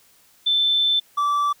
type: tone pair in turn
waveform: sine / triangle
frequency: 3535 / 1160.7 Hz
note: A7 / D6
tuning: +7 / -21 cents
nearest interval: octave + perfect fifth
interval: 1928 cents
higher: first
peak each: -16 dBFS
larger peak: neither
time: 0.46-1 / 1.17-1.53 s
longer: first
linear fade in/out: 10 ms
effects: white hiss -56 dBFS RMS until 1.6 s